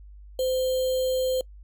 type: tone with sample-and-hold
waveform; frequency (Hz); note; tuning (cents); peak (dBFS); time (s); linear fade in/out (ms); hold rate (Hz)
sine; 515; C5; -28; -22; 0.39-1.41; 2; 3675
effects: noise-tail reverb RT60 0.1 s tail -24 dB re dry + added 50 Hz sine -43 dBFS peak until 1.63 s